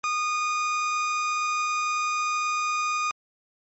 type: tone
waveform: 30% pulse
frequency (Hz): 1229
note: D#6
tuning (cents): -22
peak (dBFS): -21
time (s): 0.04-3.11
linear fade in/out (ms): 0
effects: MP3 32 kbps